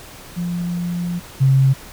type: tone pair in turn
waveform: sine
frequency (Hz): 174.61 / 134.25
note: F3 / C3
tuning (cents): 0 / +45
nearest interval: perfect fourth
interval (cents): 455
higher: first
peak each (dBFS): -20 / -10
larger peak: second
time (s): 0.36-1.2 / 1.4-1.74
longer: first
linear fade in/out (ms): 20
effects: pink hiss -39 dBFS RMS until 1.92 s